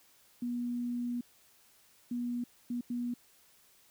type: tone bursts at uneven times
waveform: sine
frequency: 241.9 Hz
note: B3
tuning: 36 cents flat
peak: -32 dBFS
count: 4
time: 0.42-1.21 / 2.11-2.44 / 2.7-2.81 / 2.9-3.14 s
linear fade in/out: 5 ms
effects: white hiss -64 dBFS RMS until 3.9 s